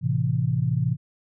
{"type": "chord", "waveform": "sine", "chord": "A minor", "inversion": "none", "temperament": "equal", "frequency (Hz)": [110, 130.81, 164.81], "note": ["A2", "C3", "E3"], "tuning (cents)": [0, 0, 0], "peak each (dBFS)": [-26, -23, -26], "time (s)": [0.01, 0.97], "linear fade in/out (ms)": 50, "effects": []}